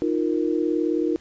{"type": "chord", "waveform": "sine", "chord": "Eb suspended second", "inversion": "none", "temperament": "just", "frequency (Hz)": [311.1, 350, 466.7], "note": ["Eb4", "F4", "Bb4"], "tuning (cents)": [0, 4, 2], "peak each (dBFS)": [-23, -24, -27], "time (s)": [0.02, 1.16], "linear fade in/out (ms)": 0, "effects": ["pink hiss -53 dBFS RMS until 1.2 s", "resampled to 16000 Hz"]}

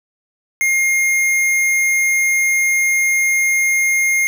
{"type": "tone with hard clipping", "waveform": "sine", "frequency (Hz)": 2130, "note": "C7", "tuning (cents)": 30, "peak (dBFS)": -14, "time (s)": [0.61, 4.27], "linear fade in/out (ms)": 0, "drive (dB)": 18, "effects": []}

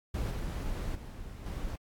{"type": "noise with level steps", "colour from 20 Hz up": "brown", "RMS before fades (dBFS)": [-32, -35, -43, -37], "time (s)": [0.14, 1.76], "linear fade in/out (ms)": 5, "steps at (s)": [0.31, 0.95, 1.46], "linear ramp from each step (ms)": 2, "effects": ["AAC 64 kbps"]}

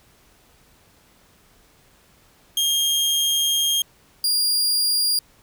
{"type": "tone pair in turn", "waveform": "sawtooth", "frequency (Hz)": [3226, 4815], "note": ["G7", "D8"], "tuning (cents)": [49, 42], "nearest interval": "perfect fifth", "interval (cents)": 693, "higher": "second", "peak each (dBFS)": [-15, -15], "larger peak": "neither", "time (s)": [[2.57, 3.82], [4.24, 5.19]], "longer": "first", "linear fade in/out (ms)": 2, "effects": ["pink hiss -56 dBFS RMS until 5.42 s"]}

